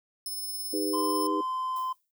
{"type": "tone with tremolo", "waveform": "10% pulse", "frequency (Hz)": 5220, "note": "E8", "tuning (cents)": -18, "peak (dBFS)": -26, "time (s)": [0.26, 1.27], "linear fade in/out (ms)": 2, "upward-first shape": "triangle", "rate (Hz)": 18, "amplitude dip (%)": 35}
{"type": "chord", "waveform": "sine", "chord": "Eb augmented", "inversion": "none", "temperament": "equal with one note detuned", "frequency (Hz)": [311.1, 398.4, 493.9], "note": ["Eb4", "G4", "B4"], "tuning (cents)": [0, 28, 0], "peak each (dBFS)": [-29, -32, -35], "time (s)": [0.73, 1.41], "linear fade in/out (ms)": 5}
{"type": "tone", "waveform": "triangle", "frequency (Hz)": 1031, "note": "C6", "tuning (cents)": -26, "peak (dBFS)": -28, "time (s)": [0.93, 1.93], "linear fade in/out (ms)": 10}
{"type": "noise with exponential decay", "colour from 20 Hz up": "violet", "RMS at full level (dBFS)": -45, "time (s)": [1.76, 2.11], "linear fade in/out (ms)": 2, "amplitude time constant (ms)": 75}
{"effects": ["noise-tail reverb RT60 0.1 s tail -17 dB re dry"]}